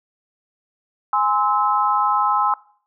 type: chord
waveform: sine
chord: Ab augmented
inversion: none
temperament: just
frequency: 830.6 / 1038.3 / 1297.8 Hz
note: Ab5 / C6 / E6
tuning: 0 / -14 / -27 cents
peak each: -20 dBFS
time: 1.13-2.54 s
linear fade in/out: 2 ms
effects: noise-tail reverb RT60 0.5 s tail -20 dB re dry